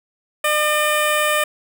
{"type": "tone with notch filter", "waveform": "10% pulse", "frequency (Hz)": 603, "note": "D5", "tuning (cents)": 46, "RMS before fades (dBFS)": -18, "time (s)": [0.44, 1.44], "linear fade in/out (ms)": 5, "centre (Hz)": 4300, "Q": 1.5, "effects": []}